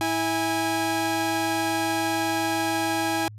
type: tone pair together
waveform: sawtooth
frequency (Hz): 326.1 / 821.7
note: E4 / G#5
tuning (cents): -19 / -19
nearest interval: octave + major third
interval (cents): 1600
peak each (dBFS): -22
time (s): 0.01-3.28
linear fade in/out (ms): 0
effects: added 106 Hz sine -39 dBFS peak until 3.38 s + resampled to 32000 Hz